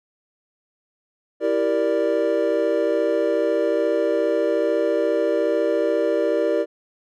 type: chord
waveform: triangle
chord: E half-diminished seventh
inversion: none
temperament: equal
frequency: 329.6 / 392 / 466.2 / 587.3 Hz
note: E4 / G4 / Bb4 / D5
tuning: 0 / 0 / 0 / 0 cents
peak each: -23 / -23 / -21 / -20 dBFS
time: 1.4-6.66 s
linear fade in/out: 50 ms
effects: none